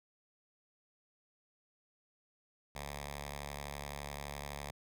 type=tone with notch filter; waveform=5% pulse; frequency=71.8 Hz; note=D2; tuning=39 cents flat; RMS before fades=-44 dBFS; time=2.75-4.71 s; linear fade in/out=5 ms; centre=320 Hz; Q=0.57; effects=none

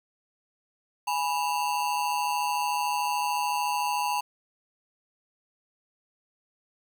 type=ring-modulated tone; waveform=square; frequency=908 Hz; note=A#5; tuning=46 cents flat; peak=-23 dBFS; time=1.07-4.21 s; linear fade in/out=10 ms; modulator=76.8 Hz; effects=9-bit

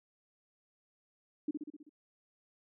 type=tone with echo; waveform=sine; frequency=299.3 Hz; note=D4; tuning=33 cents sharp; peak=-30 dBFS; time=1.48-1.51 s; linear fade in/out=5 ms; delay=64 ms; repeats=6; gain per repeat=-4 dB; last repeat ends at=1.894 s; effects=none

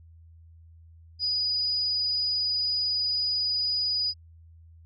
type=tone; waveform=sine; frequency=4939 Hz; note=D#8; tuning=14 cents flat; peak=-24 dBFS; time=1.19-4.14 s; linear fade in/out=50 ms; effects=added 82 Hz sine -49 dBFS peak until 4.85 s

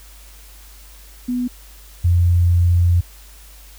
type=tone pair in turn; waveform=sine; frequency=247.2 / 87.17 Hz; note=B3 / F2; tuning=+2 / -3 cents; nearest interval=octave + tritone; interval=1805 cents; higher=first; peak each=-18 / -11 dBFS; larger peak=second; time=1.28-1.48 / 2.04-3.01 s; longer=second; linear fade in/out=10 ms; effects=added 50 Hz sine -41 dBFS peak until 3.78 s + white hiss -46 dBFS RMS until 3.78 s

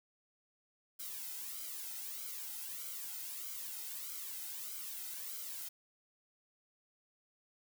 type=noise with flanger; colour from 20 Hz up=blue; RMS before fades=-44 dBFS; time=0.99-5.69 s; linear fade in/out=10 ms; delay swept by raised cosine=1.1 to 1.78 ms; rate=1.6 Hz; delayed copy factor=-0.75; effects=none

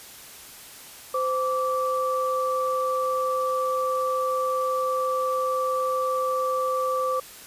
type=tone pair together; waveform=sine; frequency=516.4 / 1162 Hz; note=C5 / D6; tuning=-23 / -19 cents; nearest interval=octave + major second; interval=1404 cents; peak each=-25 dBFS; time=1.14-7.2 s; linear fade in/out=5 ms; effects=white hiss -44 dBFS RMS until 7.46 s + resampled to 32000 Hz

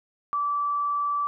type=tone; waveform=sine; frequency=1159 Hz; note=D6; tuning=23 cents flat; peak=-23 dBFS; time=0.33-1.27 s; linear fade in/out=0 ms; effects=none

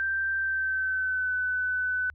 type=tone with pitch glide; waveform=sine; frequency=1568 to 1503.3 Hz; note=G6 to F#6; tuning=0 to +27 cents; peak=-25 dBFS; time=0-2.1 s; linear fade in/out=0 ms; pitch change=-73 cents; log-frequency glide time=0.37-1.34 s; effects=added 75 Hz sine -50 dBFS peak until 2.14 s

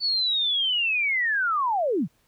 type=linear sweep; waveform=sine; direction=down; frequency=4512 to 120 Hz; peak=-21 dBFS; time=0-2.08 s; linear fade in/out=50 ms; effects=pink hiss -66 dBFS RMS until 2.27 s

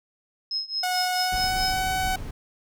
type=tone with tremolo; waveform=sine; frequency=5150 Hz; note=E8; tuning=41 cents flat; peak=-23 dBFS; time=0.51-1.79 s; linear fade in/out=2 ms; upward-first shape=triangle; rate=4.6 Hz; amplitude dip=95%
type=tone with pitch glide; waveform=sawtooth; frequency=731 to 752 Hz; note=F#5 to F#5; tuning=-21 to +28 cents; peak=-20 dBFS; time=0.83-2.16 s; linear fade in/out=5 ms; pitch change=+49 cents; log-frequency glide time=1.16-1.64 s
type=noise; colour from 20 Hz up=brown; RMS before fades=-33 dBFS; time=1.32-2.31 s; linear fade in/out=5 ms
effects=none

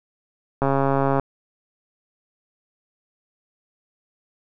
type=click train; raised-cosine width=1 ms; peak=-7 dBFS; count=80; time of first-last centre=0.62-1.197 s; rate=137 Hz; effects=none

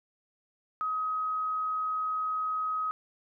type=tone; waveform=sine; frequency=1265 Hz; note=D#6; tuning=28 cents sharp; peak=-28 dBFS; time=0.81-2.91 s; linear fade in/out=0 ms; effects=none

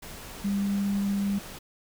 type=tone in noise; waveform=sine; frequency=199.7 Hz; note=G3; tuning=32 cents sharp; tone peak=-24 dBFS; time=0.44-1.39 s; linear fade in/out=10 ms; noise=pink; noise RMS=-42 dBFS; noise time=0.02-1.59 s; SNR=+15 dB; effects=none

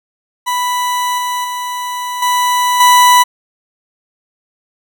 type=tone with level steps; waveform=40% pulse; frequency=987.8 Hz; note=B5; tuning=in tune; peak=-13 / -15 / -18 / -10 / -4 dBFS; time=0.46-3.24 s; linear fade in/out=20 ms; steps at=1.18 / 1.44 / 2.22 / 2.8 s; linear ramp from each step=5 ms; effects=none

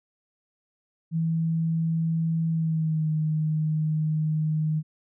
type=tone with pitch glide; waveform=sine; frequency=163.2 to 155.29 Hz; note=E3 to D#3; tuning=-17 to -3 cents; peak=-22 dBFS; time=1.11-4.83 s; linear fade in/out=50 ms; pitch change=-86 cents; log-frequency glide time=2.5-3.1 s; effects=none

